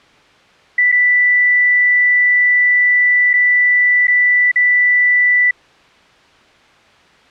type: tone with dropouts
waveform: sine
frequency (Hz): 1975.5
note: B6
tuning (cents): 0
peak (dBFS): -8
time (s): 0.78-5.51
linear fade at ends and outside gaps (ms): 5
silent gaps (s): 0.918-0.923 / 3.333-3.337 / 4.071-4.08 / 4.516-4.558
effects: white hiss -47 dBFS RMS until 7.3 s + low-pass 3000 Hz 12 dB/octave